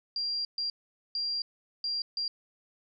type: tone bursts at uneven times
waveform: sine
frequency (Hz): 4761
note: D8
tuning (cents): +23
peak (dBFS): -29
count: 5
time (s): 0.16-0.45 / 0.58-0.7 / 1.15-1.42 / 1.84-2.02 / 2.17-2.28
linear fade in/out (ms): 2
effects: none